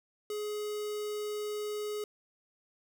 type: tone with notch filter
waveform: square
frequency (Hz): 420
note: G#4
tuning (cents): +19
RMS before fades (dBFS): -36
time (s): 0.3-2.04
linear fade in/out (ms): 2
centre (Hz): 1700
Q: 1.2
effects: none